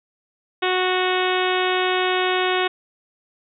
harmonic tone, 368.1 Hz, F#4, 9 cents flat, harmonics 1 / 2 / 3 / 4 / 5 / 6 / 7 / 8 / 9 / 10, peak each -22 / -25 / -27 / -28 / -29 / -30 / -30 / -31 / -32 / -32 dBFS, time 0.62-2.68 s, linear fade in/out 10 ms, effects none

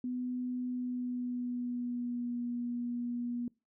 sine tone with pitch glide, 249.4 to 241 Hz, B3 to B3, +17 to -42 cents, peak -33 dBFS, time 0.04-3.48 s, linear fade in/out 2 ms, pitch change -59 cents, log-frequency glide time 0.7-2.38 s, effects noise-tail reverb RT60 0.3 s tail -25 dB re dry

